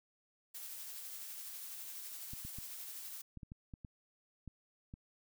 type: noise with tremolo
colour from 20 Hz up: blue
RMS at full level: -46 dBFS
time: 0.54-3.22 s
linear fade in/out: 10 ms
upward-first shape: sine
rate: 12 Hz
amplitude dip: 25%
type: clicks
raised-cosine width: 5 ms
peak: -35 dBFS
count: 10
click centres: 2.335 / 2.45 / 2.586 / 3.373 / 3.432 / 3.519 / 3.738 / 3.848 / 4.477 / 4.939 s
effects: none